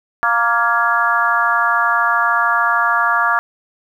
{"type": "harmonic tone with a mistuned harmonic", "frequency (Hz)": 233.1, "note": "A#3", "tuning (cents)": 0, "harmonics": [3, 4, 5, 6, 7], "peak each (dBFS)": [-22, -21, -17, -18, -19], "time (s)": [0.23, 3.39], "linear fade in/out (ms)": 0, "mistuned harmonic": 7, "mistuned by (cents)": 39, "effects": ["8-bit"]}